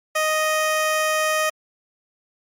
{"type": "tone", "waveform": "15% pulse", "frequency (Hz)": 622.3, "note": "D#5", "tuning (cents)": 0, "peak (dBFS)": -12, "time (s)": [0.15, 1.5], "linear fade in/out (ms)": 10, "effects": ["MP3 64 kbps"]}